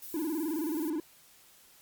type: noise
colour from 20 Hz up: violet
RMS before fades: -44 dBFS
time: 0.02-0.9 s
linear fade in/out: 5 ms
type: tone with vibrato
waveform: triangle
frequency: 314.2 Hz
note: D#4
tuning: 17 cents sharp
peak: -28 dBFS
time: 0.14-1 s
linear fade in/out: 2 ms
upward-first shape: square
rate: 19 Hz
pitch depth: 110 cents each way
effects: white hiss -59 dBFS RMS until 1.81 s + Opus 48 kbps